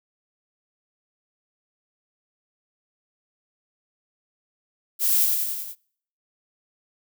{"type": "noise with echo", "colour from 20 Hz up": "violet", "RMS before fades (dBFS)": -21, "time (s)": [4.99, 5.28], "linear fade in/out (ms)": 50, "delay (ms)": 95, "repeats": 5, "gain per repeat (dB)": -3, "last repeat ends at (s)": 5.755, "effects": ["noise-tail reverb RT60 0.6 s tail -26 dB re dry"]}